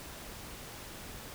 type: silence
effects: pink hiss -46 dBFS RMS until 1.34 s